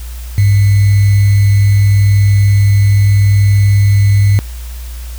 sine tone with sample-and-hold, 100.8 Hz, G2, 49 cents sharp, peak -5 dBFS, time 0.38-4.39 s, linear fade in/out 0 ms, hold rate 2100 Hz, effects added 60 Hz sine -22 dBFS peak until 5.18 s + white hiss -36 dBFS RMS until 5.18 s

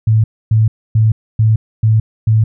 sine tone bursts, 110 Hz, A2, in tune, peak -7 dBFS, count 6, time 0.07-2.44 s, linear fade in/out 5 ms, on 170 ms, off 270 ms, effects none

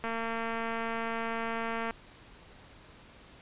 click train, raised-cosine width 0.5 ms, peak -20 dBFS, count 427, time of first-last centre 0.04-1.908 s, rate 228 Hz, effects pink hiss -54 dBFS RMS until 3.41 s + resampled to 8000 Hz

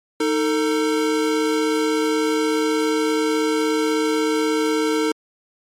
square tone pair together, 312 / 448.1 Hz, D#4 / A4, +5 / +32 cents, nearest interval tritone, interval 627 cents, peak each -21 dBFS, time 0.2-5.12 s, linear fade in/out 5 ms, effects low-pass 10000 Hz 12 dB/octave + MP3 64 kbps

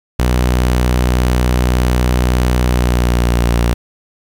sawtooth tone with pitch glide, 61.74 to 58.78 Hz, B1 to A#1, 0 to +15 cents, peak -7 dBFS, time 0.19-3.74 s, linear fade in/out 5 ms, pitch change -85 cents, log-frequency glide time 2.62-3.5 s, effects 7-bit

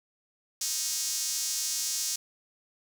sawtooth tone with high-pass filter, 313.9 Hz, D#4, 15 cents sharp, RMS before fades -31 dBFS, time 0.61-2.16 s, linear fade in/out 5 ms, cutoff 6000 Hz, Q 2.2, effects none

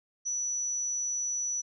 sine tone, 5920 Hz, F#8, in tune, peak -29 dBFS, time 0.25-1.62 s, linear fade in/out 20 ms, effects none

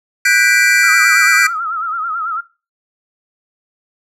square chord, G major seventh, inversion third, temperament equal with one note detuned, 1480 / 1598.2 / 1975.5 / 2349 Hz, F#6 / G6 / B6 / D7, 0 / +33 / 0 / 0 cents, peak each -16 dBFS, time 0.25-1.47 s, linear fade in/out 5 ms
sine tone with vibrato, 1318.5 Hz, E6, in tune, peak -17 dBFS, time 0.83-2.41 s, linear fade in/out 10 ms, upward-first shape sine, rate 9.1 Hz, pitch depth 96 cents each way
effects noise-tail reverb RT60 0.3 s tail -19 dB re dry + low-pass 12000 Hz 12 dB/octave

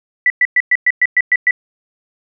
sine tone bursts, 1974 Hz, B6, 1 cent flat, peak -8 dBFS, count 9, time 0.26-1.509 s, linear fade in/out 2 ms, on 41 ms, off 110 ms, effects none

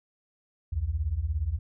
sine beating tone pair, 65.41 / 82.41 Hz, C2 / E2, 0 / 0 cents, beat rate 17 Hz, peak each -30 / -28 dBFS, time 0.72-1.59 s, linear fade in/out 10 ms, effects none

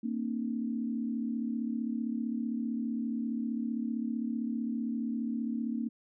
sine tone cluster, 229.8 / 265.1 / 300.9 Hz, A#3 / C4 / D4, -25 / +23 / +42 cents, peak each -32 / -37 / -40 dBFS, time 0.03-5.89 s, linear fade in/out 10 ms, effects none

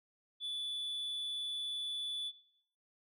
sine tone, 3463 Hz, A7, 28 cents flat, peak -34 dBFS, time 0.4-2.32 s, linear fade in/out 50 ms, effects noise-tail reverb RT60 0.7 s tail -20 dB re dry + tanh soft clip ceiling -36 dBFS

